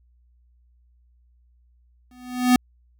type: tone with exponential growth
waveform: square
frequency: 249.4 Hz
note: B3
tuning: 17 cents sharp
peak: -11 dBFS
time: 2.11-2.56 s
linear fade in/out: 2 ms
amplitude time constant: 97 ms
effects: added 60 Hz sine -56 dBFS peak until 2.99 s

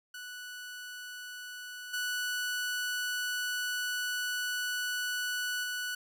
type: tone with level steps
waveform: sawtooth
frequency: 1480 Hz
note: F#6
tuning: in tune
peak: -38 / -28 / -30 dBFS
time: 0.14-5.95 s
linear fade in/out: 5 ms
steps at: 1.93 / 5.63 s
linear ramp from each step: 10 ms
effects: none

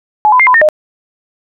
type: tone with pitch steps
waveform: sine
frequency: 849 / 1005 / 2108 / 1005 / 1828 / 612 Hz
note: G#5 / B5 / C7 / B5 / A#6 / D#5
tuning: +38 / +30 / +12 / +30 / -34 / -29 cents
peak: -4 dBFS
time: 0.25-0.688 s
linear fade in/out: 0 ms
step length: 73 ms
effects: none

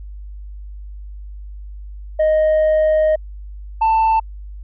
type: tone pair in turn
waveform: sine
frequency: 622.3 / 888.6 Hz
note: D#5 / A5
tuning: 0 / +17 cents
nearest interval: tritone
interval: 617 cents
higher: second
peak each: -9 dBFS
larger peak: neither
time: 2.19-3.16 / 3.81-4.2 s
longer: first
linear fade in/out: 10 ms
effects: tanh soft clip ceiling -11 dBFS + added 50 Hz sine -30 dBFS peak until 4.63 s

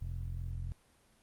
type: tone with low-pass filter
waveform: sawtooth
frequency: 43.38 Hz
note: F1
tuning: 11 cents flat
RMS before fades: -39 dBFS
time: 0.01-0.72 s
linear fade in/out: 0 ms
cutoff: 110 Hz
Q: 3.8
effects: pink hiss -67 dBFS RMS until 1.22 s + Opus 32 kbps

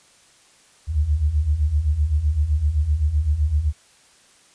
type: beating tone pair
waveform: sine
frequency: 69.9 / 77.7 Hz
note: C#2 / D#2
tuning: +15 / -2 cents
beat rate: 7.8 Hz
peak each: -23 / -18 dBFS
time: 0.87-3.73 s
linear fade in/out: 50 ms
effects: white hiss -54 dBFS RMS until 4.54 s + resampled to 22050 Hz

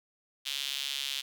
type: tone with high-pass filter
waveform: sawtooth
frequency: 138.59 Hz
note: C#3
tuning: in tune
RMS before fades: -35 dBFS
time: 0.45-1.22 s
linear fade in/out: 20 ms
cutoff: 3300 Hz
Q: 3.4
effects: none

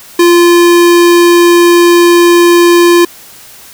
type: tone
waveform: square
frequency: 346.2 Hz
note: F4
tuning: 15 cents flat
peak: -3 dBFS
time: 0.19-3.05 s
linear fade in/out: 5 ms
effects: white hiss -34 dBFS RMS until 3.73 s

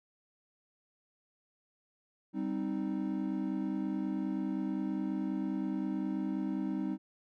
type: chord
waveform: triangle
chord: C minor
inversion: second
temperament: equal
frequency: 196 / 261.6 / 311.1 Hz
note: G3 / C4 / Eb4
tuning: 0 / 0 / 0 cents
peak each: -34 / -35 / -34 dBFS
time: 2.33-6.98 s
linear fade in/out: 50 ms
effects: none

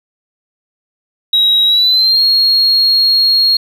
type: tone with pitch glide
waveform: sine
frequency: 3835 to 4280 Hz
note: A#7 to C8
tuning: +48 to +38 cents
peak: -6 dBFS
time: 1.33-3.57 s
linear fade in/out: 5 ms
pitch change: +190 cents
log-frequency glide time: 1.66-2.24 s
effects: tanh soft clip ceiling -4 dBFS + 7-bit

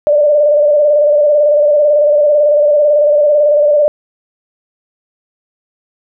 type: tone with vibrato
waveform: sine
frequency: 591 Hz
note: D5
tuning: 11 cents sharp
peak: -6 dBFS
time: 0.07-3.88 s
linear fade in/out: 0 ms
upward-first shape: square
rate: 18 Hz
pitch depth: 37 cents each way
effects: none

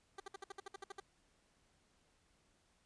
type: tone bursts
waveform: 15% pulse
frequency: 392 Hz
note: G4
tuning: in tune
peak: -39 dBFS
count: 11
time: 0.18-1.001 s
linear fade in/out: 5 ms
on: 21 ms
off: 59 ms
effects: pink hiss -74 dBFS RMS until 2.85 s + resampled to 22050 Hz

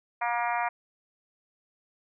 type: harmonic tone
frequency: 237.8 Hz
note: A#3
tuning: 35 cents sharp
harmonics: 3 / 4 / 5 / 6 / 7 / 8 / 9 / 10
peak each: -30 / -30 / -36 / -37 / -39 / -38 / -39 / -39 dBFS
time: 0.21-0.69 s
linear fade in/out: 10 ms
effects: none

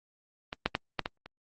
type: clicks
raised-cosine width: 0.3 ms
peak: -18 / -8 / -11 / -11 / -15 / -28 dBFS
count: 6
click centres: 0.529 / 0.66 / 0.751 / 0.993 / 1.059 / 1.26 s
effects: Opus 24 kbps

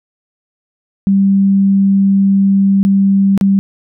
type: tone with dropouts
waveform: sine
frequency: 196 Hz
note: G3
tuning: in tune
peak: -7 dBFS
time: 1.07-3.59 s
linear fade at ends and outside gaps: 0 ms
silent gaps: 2.83-2.85 / 3.377-3.411 s
effects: none

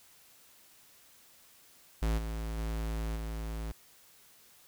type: tone with level steps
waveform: square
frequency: 55 Hz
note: A1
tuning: in tune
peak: -28 / -35 / -33 / -36 dBFS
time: 2.02-3.72 s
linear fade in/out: 5 ms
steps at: 2.17 / 2.57 / 3.15 s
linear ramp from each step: 20 ms
effects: white hiss -60 dBFS RMS until 4.67 s

